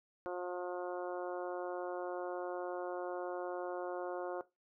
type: harmonic tone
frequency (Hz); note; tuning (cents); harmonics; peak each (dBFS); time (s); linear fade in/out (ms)
178.9; F3; +42; 2 / 3 / 4 / 5 / 6 / 7 / 8; -41 / -41 / -46 / -50 / -50 / -53 / -50; 0.26-4.41; 0
effects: noise-tail reverb RT60 0.2 s tail -17 dB re dry